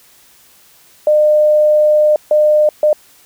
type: tone bursts at uneven times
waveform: sine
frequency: 605 Hz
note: D#5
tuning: 49 cents flat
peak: -7 dBFS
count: 3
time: 1.07-2.16 / 2.31-2.69 / 2.83-2.93 s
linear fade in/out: 2 ms
effects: white hiss -47 dBFS RMS until 3.25 s